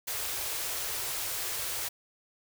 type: band-stop noise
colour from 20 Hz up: white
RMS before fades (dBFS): -34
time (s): 0.07-1.89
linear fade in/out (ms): 10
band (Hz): 140 to 320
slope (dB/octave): 48
effects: none